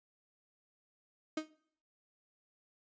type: tone with exponential decay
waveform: 35% pulse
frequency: 312 Hz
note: D#4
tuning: 5 cents sharp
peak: -29 dBFS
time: 1.37-1.49 s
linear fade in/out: 5 ms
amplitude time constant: 25 ms
effects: noise-tail reverb RT60 0.6 s tail -21 dB re dry + resampled to 16000 Hz